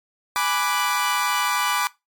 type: chord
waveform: sawtooth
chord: G# half-diminished seventh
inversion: none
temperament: equal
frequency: 830.6 / 987.8 / 1174.7 / 1480 Hz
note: G#5 / B5 / D6 / F#6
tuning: 0 / 0 / 0 / 0 cents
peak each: -25 / -21 / -20 / -25 dBFS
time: 0.36-1.87 s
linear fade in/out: 0 ms
effects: noise-tail reverb RT60 0.2 s tail -19 dB re dry + MP3 96 kbps